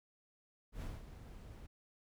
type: noise with ADSR envelope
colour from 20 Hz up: brown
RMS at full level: -42 dBFS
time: 0.72-1.67 s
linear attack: 100 ms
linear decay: 200 ms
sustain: -10 dB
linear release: 13 ms
effects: none